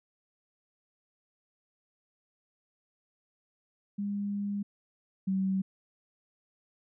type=tone pair in turn; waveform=sine; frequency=202.5 / 191.13 Hz; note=G#3 / G3; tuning=-43 / -44 cents; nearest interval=minor second; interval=101 cents; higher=first; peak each=-30 / -26 dBFS; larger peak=second; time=3.98-4.63 / 5.27-5.62 s; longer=first; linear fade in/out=10 ms; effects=none

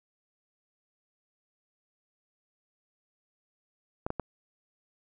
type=clicks; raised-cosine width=1 ms; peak=-17 dBFS; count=3; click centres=4.065 / 4.104 / 4.197 s; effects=none

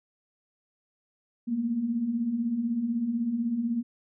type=beating tone pair; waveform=sine; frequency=220 / 236 Hz; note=A3 / A#3; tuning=0 / +22 cents; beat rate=16 Hz; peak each=-34 / -26 dBFS; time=1.47-3.83 s; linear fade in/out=20 ms; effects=none

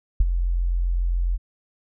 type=tone with ADSR envelope; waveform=sine; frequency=43.65 Hz; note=F1; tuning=in tune; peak=-10 dBFS; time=0.2-1.38 s; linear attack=6 ms; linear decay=28 ms; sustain=-9 dB; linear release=33 ms; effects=none

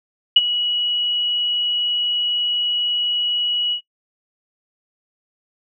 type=tone with ADSR envelope; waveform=sine; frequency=2922 Hz; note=F#7; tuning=22 cents flat; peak=-5 dBFS; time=0.36-3.81 s; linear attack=6 ms; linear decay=31 ms; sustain=-13 dB; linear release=87 ms; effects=noise-tail reverb RT60 0.1 s tail -21 dB re dry

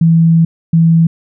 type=tone pair in turn; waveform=sine; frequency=164.81 / 164.81 Hz; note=E3 / E3; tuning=0 / 0 cents; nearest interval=unison; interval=0 cents; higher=neither; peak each=-5 dBFS; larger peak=neither; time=0.01-0.45 / 0.73-1.07 s; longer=first; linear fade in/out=5 ms; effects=none

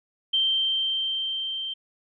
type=tone with level ramp; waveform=sine; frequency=3136 Hz; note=G7; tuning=in tune; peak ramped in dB=-19 to -29 dBFS; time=0.33-1.74 s; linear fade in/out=10 ms; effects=none

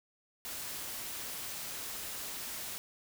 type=noise; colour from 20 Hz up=white; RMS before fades=-41 dBFS; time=0.45-2.78 s; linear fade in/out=0 ms; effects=none

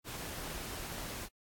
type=noise; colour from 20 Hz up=pink; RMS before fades=-42 dBFS; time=0.04-1.29 s; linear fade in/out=50 ms; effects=AAC 64 kbps

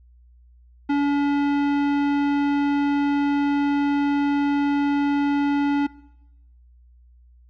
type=tone with tanh clipping; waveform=sine; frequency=285.3 Hz; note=C#4; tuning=50 cents sharp; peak=-20 dBFS; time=0.89-5.87 s; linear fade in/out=10 ms; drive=17 dB; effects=noise-tail reverb RT60 0.9 s tail -22 dB re dry + added 60 Hz sine -49 dBFS peak until 7.49 s

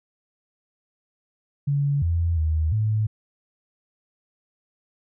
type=tone with pitch steps; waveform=sine; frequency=142.1 / 84.5 / 78.8 / 108 Hz; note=C#3 / E2 / D#2 / A2; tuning=+43 / +43 / +23 / -32 cents; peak=-19 dBFS; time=1.67-3.07 s; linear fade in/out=10 ms; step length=350 ms; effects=none

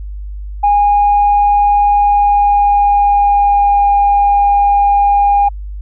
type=tone with pitch glide; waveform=sine; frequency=819 to 810.1 Hz; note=G#5 to G#5; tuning=-24 to -43 cents; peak=-6 dBFS; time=0.63-5.49 s; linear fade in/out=10 ms; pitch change=-19 cents; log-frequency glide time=1.94-3.9 s; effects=tanh soft clip ceiling -3 dBFS + added 50 Hz sine -22 dBFS peak until 5.81 s

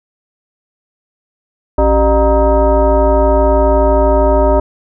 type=tone with frequency modulation; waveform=sine; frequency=274.8 Hz; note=C#4; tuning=15 cents flat; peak=-7 dBFS; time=1.78-4.6 s; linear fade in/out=5 ms; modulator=331 Hz; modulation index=1.9; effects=none

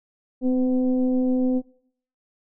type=tone with frequency modulation; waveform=sine; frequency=255.6 Hz; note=C4; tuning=40 cents flat; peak=-18 dBFS; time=0.41-1.62 s; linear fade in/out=50 ms; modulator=252 Hz; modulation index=0.68; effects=noise-tail reverb RT60 0.6 s tail -20 dB re dry

